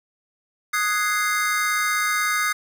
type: chord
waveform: square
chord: Ab dominant seventh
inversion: second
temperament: equal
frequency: 1244.5 / 1480 / 1661.2 / 2093 Hz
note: Eb6 / Gb6 / Ab6 / C7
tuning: 0 / 0 / 0 / 0 cents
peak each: -25 / -29 / -29 / -25 dBFS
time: 0.73-2.53 s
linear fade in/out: 10 ms
effects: none